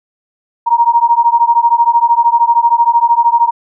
sine beating tone pair, 932.3 / 945.3 Hz, A#5 / A#5, 0 / +24 cents, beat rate 13 Hz, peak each -10 dBFS, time 0.66-3.51 s, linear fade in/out 20 ms, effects none

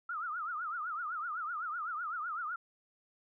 sine tone with vibrato, 1318.5 Hz, E6, in tune, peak -35 dBFS, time 0.09-2.56 s, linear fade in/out 5 ms, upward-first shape triangle, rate 7.9 Hz, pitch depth 200 cents each way, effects none

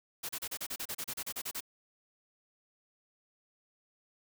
white noise bursts, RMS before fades -38 dBFS, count 15, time 0.23-1.607 s, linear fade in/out 10 ms, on 61 ms, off 33 ms, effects none

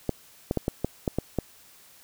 clicks, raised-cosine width 2 ms, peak -11 dBFS, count 8, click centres 0.093 / 0.511 / 0.573 / 0.681 / 0.846 / 1.078 / 1.186 / 1.387 s, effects white hiss -54 dBFS RMS until 2.03 s

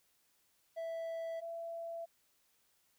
triangle / sine tone pair in turn, 659.3 / 669.7 Hz, E5 / E5, 0 / +27 cents, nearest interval unison, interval 27 cents, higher second, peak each -36 / -40 dBFS, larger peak first, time 0.76-1.41 / 1.41-2.06 s, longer neither, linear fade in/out 20 ms, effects white hiss -74 dBFS RMS until 2.98 s

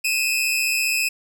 sawtooth tone pair together, 2502 / 2637 Hz, D#7 / E7, +9 / 0 cents, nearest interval minor second, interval 91 cents, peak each -19 dBFS, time 0.04-1.09 s, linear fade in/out 10 ms, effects none

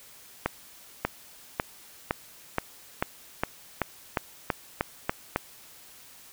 accelerating click train, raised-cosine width 0.5 ms, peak -9 dBFS, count 13, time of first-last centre 0.46-5.36 s, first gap 590 ms, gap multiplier 0.93, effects white hiss -51 dBFS RMS until 6.32 s

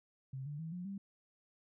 sine tone with pitch steps, 133 / 146.72 / 161.86 / 178.56 / 196.99 Hz, C3 / D3 / E3 / F3 / G3, +29 / -1 / -31 / +39 / +9 cents, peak -40 dBFS, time 0.33-0.98 s, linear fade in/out 5 ms, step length 130 ms, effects none

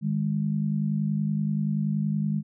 sine tone pair together, 154.35 / 204.9 Hz, D#3 / G#3, -14 / -23 cents, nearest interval perfect fourth, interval 491 cents, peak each -26 dBFS, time 0.01-2.43 s, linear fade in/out 50 ms, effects none

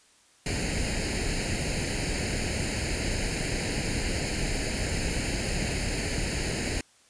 pink noise with comb filter, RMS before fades -29 dBFS, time 0.46-6.81 s, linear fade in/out 2 ms, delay 0.43 ms, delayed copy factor +0.8, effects white hiss -60 dBFS RMS until 7.09 s + resampled to 22050 Hz

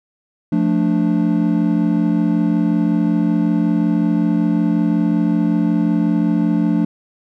triangle chord, D minor, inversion first, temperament equal, 174.61 / 220 / 293.7 Hz, F3 / A3 / D4, 0 / 0 / 0 cents, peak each -16 dBFS, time 0.52-6.85 s, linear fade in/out 5 ms, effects none

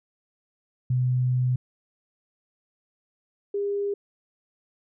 sine tone pair in turn, 126.2 / 403.9 Hz, B2 / G#4, +38 / -48 cents, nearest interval octave + minor sixth, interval 2014 cents, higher second, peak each -20 / -24 dBFS, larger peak first, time 0.9-1.56 / 3.54-3.94 s, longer first, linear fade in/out 5 ms, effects none

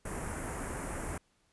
pink band-stop noise, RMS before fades -38 dBFS, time 0.05-1.18 s, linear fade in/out 5 ms, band 2000 to 8000 Hz, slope 24 dB/octave, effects pink hiss -72 dBFS RMS until 1.52 s + resampled to 24000 Hz

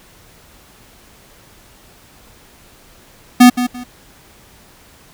square tone with echo, 246.9 Hz, B3, in tune, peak -3 dBFS, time 3.4-3.5 s, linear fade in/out 10 ms, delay 170 ms, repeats 2, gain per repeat -12 dB, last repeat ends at 3.84 s, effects pink hiss -46 dBFS RMS until 5.13 s

